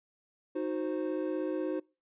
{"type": "chord", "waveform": "triangle", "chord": "C diminished", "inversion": "first", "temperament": "equal with one note detuned", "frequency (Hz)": [311.1, 367.4, 523.3], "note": ["Eb4", "Gb4", "C5"], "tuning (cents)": [0, -12, 0], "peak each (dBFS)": [-32, -33, -35], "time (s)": [0.55, 1.8], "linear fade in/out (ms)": 10, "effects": ["noise-tail reverb RT60 0.3 s tail -24 dB re dry", "resampled to 8000 Hz"]}